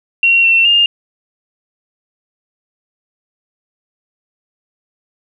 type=tone with pitch steps; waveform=sine; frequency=2740 / 2704 / 2816 Hz; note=F7 / E7 / F7; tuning=-34 / +43 / +14 cents; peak=-7 dBFS; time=0.23-0.86 s; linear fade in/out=2 ms; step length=210 ms; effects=8-bit